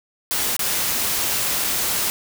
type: noise with dropouts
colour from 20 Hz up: white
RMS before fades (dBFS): -22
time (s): 0.31-2.1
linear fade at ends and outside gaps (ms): 0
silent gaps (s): 0.566-0.593 / 1.641-1.645
effects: none

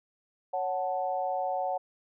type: chord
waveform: sine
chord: F# minor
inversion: second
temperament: equal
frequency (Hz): 554.4 / 740 / 880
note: C#5 / F#5 / A5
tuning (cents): 0 / 0 / 0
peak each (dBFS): -33 / -30 / -36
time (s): 0.53-1.78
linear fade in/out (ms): 10
effects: none

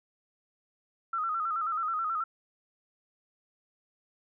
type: tone with vibrato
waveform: sine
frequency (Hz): 1298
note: E6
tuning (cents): -27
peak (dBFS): -28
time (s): 1.13-2.24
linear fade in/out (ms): 5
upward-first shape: square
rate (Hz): 9.3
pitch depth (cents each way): 66
effects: none

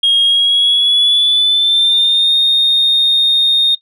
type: tone with pitch glide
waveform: sine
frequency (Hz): 3262 to 3683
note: G#7 to A#7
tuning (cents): -32 to -22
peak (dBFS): -7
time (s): 0.03-3.75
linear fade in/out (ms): 5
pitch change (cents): +210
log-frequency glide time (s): 0.24-2.35
effects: noise-tail reverb RT60 0.1 s tail -17 dB re dry + tanh soft clip ceiling -5 dBFS

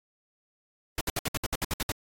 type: noise bursts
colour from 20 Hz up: pink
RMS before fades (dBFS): -29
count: 11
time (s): 0.98-1.919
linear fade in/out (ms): 2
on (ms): 29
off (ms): 62
effects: AAC 48 kbps

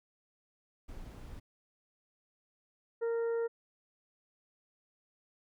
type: noise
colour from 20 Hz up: brown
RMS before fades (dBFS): -46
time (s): 0.88-1.4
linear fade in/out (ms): 10
type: harmonic tone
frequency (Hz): 462.7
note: A#4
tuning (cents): -13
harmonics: 1 / 2 / 3 / 4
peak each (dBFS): -30 / -48 / -48 / -54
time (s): 3.01-3.48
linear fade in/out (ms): 20
effects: none

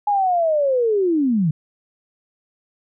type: linear sweep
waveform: sine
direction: down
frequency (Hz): 839 to 145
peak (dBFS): -15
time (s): 0.07-1.51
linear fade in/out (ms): 5
effects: none

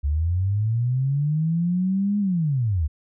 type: linear two-way sweep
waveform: sine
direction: up then down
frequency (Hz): 68.8 to 207.7 to 68.8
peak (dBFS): -19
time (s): 0.03-2.88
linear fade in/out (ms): 20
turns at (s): 2.19
effects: none

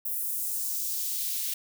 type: noise with high-pass filter sweep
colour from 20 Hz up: blue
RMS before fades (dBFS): -31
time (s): 0.05-1.54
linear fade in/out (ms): 5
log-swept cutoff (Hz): 12000 to 2500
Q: 1
effects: none

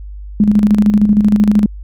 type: tone with tremolo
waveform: sine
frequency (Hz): 208.7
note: G#3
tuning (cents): +9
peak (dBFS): -5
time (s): 0.4-1.66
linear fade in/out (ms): 2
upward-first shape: square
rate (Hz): 13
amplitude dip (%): 55
effects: added 50 Hz sine -26 dBFS peak until 1.83 s

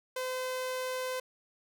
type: tone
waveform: sawtooth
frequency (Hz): 512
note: C5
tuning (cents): -38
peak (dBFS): -29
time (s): 0.16-1.2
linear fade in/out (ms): 5
effects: none

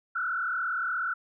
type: tone with frequency modulation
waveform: sine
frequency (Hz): 1422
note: F6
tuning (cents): +31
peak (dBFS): -27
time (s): 0.15-1.14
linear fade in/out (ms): 10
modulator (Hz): 37.1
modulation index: 2.4
effects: none

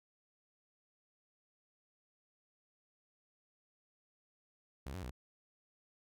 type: tone with pitch steps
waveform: sawtooth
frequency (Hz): 67.4 / 92.5 / 62.4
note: C#2 / F#2 / B1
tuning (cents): -48 / 0 / +19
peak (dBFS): -38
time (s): 4.86-5.109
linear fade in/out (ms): 5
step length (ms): 83
effects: none

